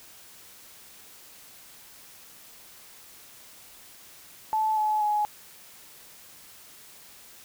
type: tone with pitch steps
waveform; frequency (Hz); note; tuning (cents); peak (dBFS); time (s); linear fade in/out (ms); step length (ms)
sine; 870 / 854.6 / 839.4; A5 / G#5 / G#5; -20 / +49 / +18; -22; 4.53-5.25; 0; 240
effects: white hiss -50 dBFS RMS until 7.44 s